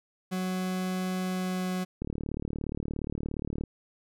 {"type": "tone with pitch glide", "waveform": "40% pulse", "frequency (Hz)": [185, 183.93], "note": ["F#3", "F#3"], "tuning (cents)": [0, -10], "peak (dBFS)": -28, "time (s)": [0.31, 1.85], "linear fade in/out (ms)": 20, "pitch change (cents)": -10, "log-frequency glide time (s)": [1.19, 1.71]}
{"type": "click train", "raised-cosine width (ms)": 3, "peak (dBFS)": -20, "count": 61, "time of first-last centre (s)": [2.02, 3.637], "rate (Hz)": 37.1}
{"effects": []}